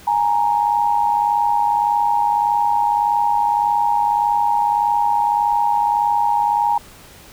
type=tone pair together; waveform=sine; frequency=830.6 / 932.3 Hz; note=G#5 / A#5; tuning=0 / 0 cents; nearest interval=major second; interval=200 cents; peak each=-17 dBFS; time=0.07-6.78 s; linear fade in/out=5 ms; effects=pink hiss -43 dBFS RMS until 7.32 s